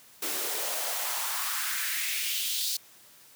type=noise with high-pass filter sweep; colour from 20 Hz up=white; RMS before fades=-31 dBFS; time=0.22-2.77 s; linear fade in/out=5 ms; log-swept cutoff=320 to 4400 Hz; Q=2.6; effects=white hiss -55 dBFS RMS until 3.35 s + high-pass 80 Hz 12 dB/octave